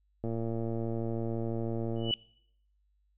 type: click train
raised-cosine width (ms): 2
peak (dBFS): -22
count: 214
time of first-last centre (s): 0.24-2.108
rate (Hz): 114
type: tone with exponential growth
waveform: sine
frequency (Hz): 2960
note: F#7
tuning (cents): 0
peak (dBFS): -23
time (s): 1.96-2.14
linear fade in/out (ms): 1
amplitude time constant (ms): 38
effects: noise-tail reverb RT60 0.7 s tail -23 dB re dry + added 50 Hz sine -68 dBFS peak until 3.17 s